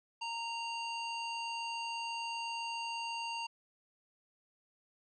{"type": "harmonic tone", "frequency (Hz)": 927, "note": "A#5", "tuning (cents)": -10, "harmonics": [1, 3, 5, 7, 9], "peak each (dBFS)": [-39, -41, -46, -55, -59], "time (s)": [0.21, 3.47], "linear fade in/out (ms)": 10, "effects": []}